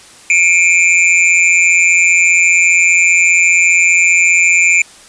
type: tone with amplitude modulation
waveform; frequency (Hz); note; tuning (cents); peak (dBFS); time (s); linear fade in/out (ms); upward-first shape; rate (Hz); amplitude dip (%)
square; 2369; D7; +14; -4; 0.3-4.82; 2; sine; 175; 85
effects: white hiss -39 dBFS RMS until 5.08 s + resampled to 22050 Hz